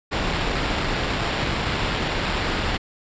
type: noise with sample-and-hold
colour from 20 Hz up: pink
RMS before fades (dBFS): -24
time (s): 0.11-2.78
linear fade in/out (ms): 20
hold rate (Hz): 6300
effects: resampled to 16000 Hz